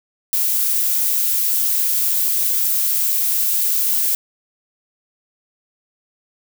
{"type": "noise", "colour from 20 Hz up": "violet", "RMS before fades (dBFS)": -18, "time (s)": [0.33, 4.15], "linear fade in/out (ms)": 0, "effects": []}